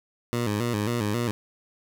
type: tone with vibrato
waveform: 15% pulse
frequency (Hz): 111.6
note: A2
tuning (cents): +25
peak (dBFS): -18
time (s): 0.33-1.31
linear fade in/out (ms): 0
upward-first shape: square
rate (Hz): 3.7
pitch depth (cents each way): 120
effects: none